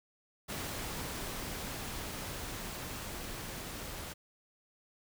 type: noise with level ramp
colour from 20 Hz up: pink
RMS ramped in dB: -39 to -43 dBFS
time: 0.48-4.14 s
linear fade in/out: 20 ms
effects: none